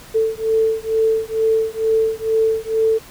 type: beating tone pair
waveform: sine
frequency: 442.8 / 445 Hz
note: A4 / A4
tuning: +11 / +20 cents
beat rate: 2.2 Hz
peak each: -18 dBFS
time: 0.14-2.99 s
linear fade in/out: 20 ms
effects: pink hiss -41 dBFS RMS until 3.1 s